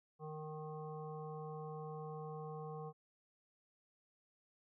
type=harmonic tone; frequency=154.4 Hz; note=D#3; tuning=13 cents flat; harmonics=1 / 3 / 5 / 7 / 8; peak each=-47 / -48 / -52 / -54 / -65 dBFS; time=0.19-2.93 s; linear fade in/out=50 ms; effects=none